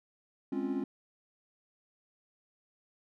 triangle chord, Db major seventh, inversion second, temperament equal, 207.7 / 261.6 / 277.2 / 349.2 Hz, Ab3 / C4 / Db4 / F4, 0 / 0 / 0 / 0 cents, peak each -37 / -34 / -33 / -36 dBFS, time 0.52-0.84 s, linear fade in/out 5 ms, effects none

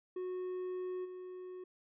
triangle tone with level steps, 366.5 Hz, F#4, 16 cents flat, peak -35 / -42 dBFS, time 0.16-1.64 s, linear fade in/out 5 ms, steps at 1.04 s, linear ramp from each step 20 ms, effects resampled to 8000 Hz

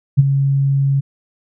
sine tone with ADSR envelope, 138 Hz, C#3, 7 cents flat, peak -3 dBFS, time 0.17-1.01 s, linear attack 23 ms, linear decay 25 ms, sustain -9 dB, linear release 17 ms, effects none

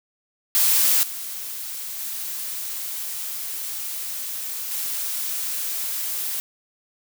blue noise with level steps, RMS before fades -18 / -32 / -30 / -27 dBFS, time 0.55-6.4 s, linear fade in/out 0 ms, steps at 1.03 / 1.99 / 4.71 s, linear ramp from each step 2 ms, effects none

